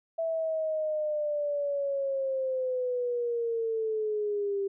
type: linear sweep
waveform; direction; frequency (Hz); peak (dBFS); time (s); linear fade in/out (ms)
sine; down; 659.3 to 392; -27; 0.18-4.68; 10
effects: none